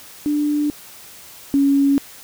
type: tone pair in turn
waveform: sine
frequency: 295.4 / 278.8 Hz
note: D4 / C#4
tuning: +10 / +10 cents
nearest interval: minor second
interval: 100 cents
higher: first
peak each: -16 / -12 dBFS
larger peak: second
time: 0.26-0.7 / 1.54-1.98 s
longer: neither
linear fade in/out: 0 ms
effects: white hiss -41 dBFS RMS until 2.23 s